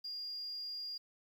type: tone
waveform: sine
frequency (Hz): 4824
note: D8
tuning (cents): +46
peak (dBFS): -39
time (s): 0.04-0.98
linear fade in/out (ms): 10
effects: tanh soft clip ceiling -35 dBFS + 11-bit